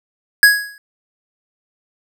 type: tone with exponential decay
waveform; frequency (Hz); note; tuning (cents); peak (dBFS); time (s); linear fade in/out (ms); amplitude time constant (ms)
square; 1664; G#6; +3; -3; 0.43-0.78; 1; 75
effects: none